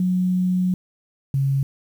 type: tone pair in turn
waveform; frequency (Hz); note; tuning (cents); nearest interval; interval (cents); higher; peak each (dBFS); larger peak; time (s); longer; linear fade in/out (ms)
sine; 182.7 / 136.87; F#3 / C#3; -22 / -22; perfect fourth; 500; first; -17; neither; 0-0.74 / 1.34-1.63; first; 2
effects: 8-bit

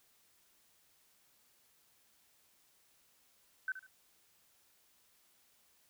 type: tone with echo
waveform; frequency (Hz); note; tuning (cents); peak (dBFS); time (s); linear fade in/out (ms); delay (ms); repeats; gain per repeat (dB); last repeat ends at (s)
sine; 1528; G6; -45; -33; 3.68-3.72; 2; 73; 2; -11; 3.866
effects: white hiss -70 dBFS RMS until 5.89 s

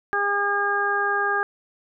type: harmonic tone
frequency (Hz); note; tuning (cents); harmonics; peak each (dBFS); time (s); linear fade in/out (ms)
405; G#4; -43; 1 / 2 / 3 / 4; -28 / -27 / -26 / -23; 0.13-1.43; 0
effects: none

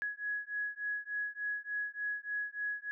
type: beating tone pair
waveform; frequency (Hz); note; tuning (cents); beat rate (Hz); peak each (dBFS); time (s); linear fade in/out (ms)
sine; 1674 / 1677.4; G#6 / G#6; +13 / +17; 3.4; -38 / -38; 0.02-2.91; 0
effects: none

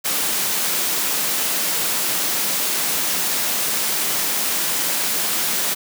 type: high-pass noise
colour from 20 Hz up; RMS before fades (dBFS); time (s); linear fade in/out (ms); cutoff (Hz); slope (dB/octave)
white; -21; 0.04-5.75; 20; 140; 96
effects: none

